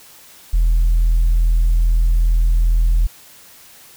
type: tone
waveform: sine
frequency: 41.2 Hz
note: E1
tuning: in tune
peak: -9 dBFS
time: 0.53-3.07 s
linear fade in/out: 10 ms
effects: tanh soft clip ceiling -9 dBFS + white hiss -44 dBFS RMS until 3.96 s